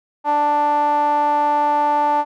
sawtooth tone with band-pass filter, 294.2 Hz, D4, 3 cents sharp, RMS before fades -17 dBFS, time 0.24-2.25 s, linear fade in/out 50 ms, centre 860 Hz, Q 6.2, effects none

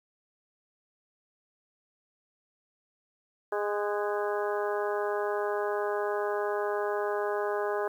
harmonic tone with a mistuned harmonic, 206.2 Hz, G#3, 12 cents flat, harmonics 2 / 3 / 4 / 5 / 6 / 7 / 8, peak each -30 / -34 / -36 / -38 / -40 / -41 / -42 dBFS, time 3.52-7.88 s, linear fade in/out 5 ms, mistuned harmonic 7, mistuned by +55 cents, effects 10-bit

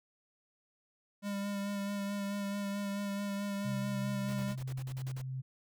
square tone with vibrato, 200.9 Hz, G3, 43 cents sharp, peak -35 dBFS, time 1.22-4.56 s, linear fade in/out 50 ms, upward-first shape sine, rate 4.6 Hz, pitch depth 19 cents each way
sine tone with tremolo, 130.81 Hz, C3, in tune, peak -35 dBFS, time 3.64-5.42 s, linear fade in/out 20 ms, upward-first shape triangle, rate 3 Hz, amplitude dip 25%
pink noise bursts, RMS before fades -50 dBFS, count 10, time 4.28-5.218 s, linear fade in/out 5 ms, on 56 ms, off 42 ms
effects none

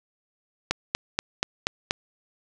click train, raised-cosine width 0.2 ms, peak -5 dBFS, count 6, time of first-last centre 0.71-1.909 s, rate 4.17 Hz, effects none

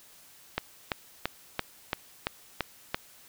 click train, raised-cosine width 0.3 ms, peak -11 dBFS, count 8, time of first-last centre 0.58-2.945 s, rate 2.96 Hz, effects white hiss -55 dBFS RMS until 3.28 s

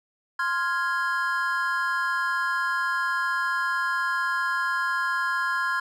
triangle chord, F minor, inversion second, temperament equal, 1046.5 / 1396.9 / 1661.2 Hz, C6 / F6 / Ab6, 0 / 0 / 0 cents, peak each -26 dBFS, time 0.39-5.8 s, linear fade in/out 5 ms, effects none

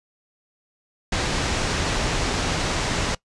pink low-pass noise, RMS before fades -24 dBFS, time 1.12-3.15 s, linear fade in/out 5 ms, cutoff 7300 Hz, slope 24 dB/octave, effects noise-tail reverb RT60 0.1 s tail -21 dB re dry + resampled to 24000 Hz

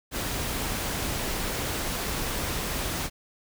pink noise, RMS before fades -30 dBFS, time 0.11-3.1 s, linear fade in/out 50 ms, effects none

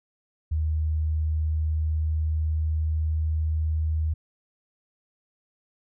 sine tone with pitch glide, 77.9 to 78.49 Hz, D#2 to D#2, +3 to +16 cents, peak -22 dBFS, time 0.51-4.14 s, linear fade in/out 10 ms, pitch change +13 cents, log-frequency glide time 1.2-3.59 s, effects none

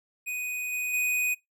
square tone with level steps, 2490 Hz, D#7, 1 cent sharp, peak -31 / -29 / -25 dBFS, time 0.26-1.35 s, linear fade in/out 20 ms, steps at 0.72 / 0.93 s, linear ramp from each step 10 ms, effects noise-tail reverb RT60 0.2 s tail -24 dB re dry

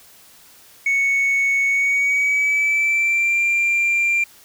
sine tone with pitch glide, 2217 to 2376 Hz, C#7 to D7, 0 to +20 cents, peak -13 dBFS, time 0.86-4.24 s, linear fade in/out 5 ms, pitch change +120 cents, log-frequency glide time 1.66-3.42 s, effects tanh soft clip ceiling -14 dBFS + white hiss -48 dBFS RMS until 4.44 s

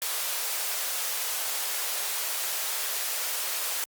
white high-pass noise, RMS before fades -30 dBFS, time 0.02-3.84 s, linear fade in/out 0 ms, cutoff 470 Hz, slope 24 dB/octave, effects Opus 48 kbps

